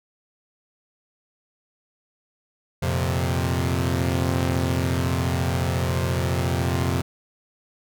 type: chord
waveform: sawtooth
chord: F suspended fourth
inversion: none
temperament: equal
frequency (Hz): 87.31 / 116.54 / 130.81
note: F2 / Bb2 / C3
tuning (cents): 0 / 0 / 0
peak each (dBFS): -20 / -25 / -21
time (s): 2.82-7.02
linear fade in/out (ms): 10
effects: none